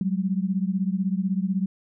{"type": "beating tone pair", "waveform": "sine", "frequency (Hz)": [185, 201], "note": ["F#3", "G3"], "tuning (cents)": [0, 44], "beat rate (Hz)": 16, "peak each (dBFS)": [-24, -26], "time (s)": [0.01, 1.66], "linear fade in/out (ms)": 2, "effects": []}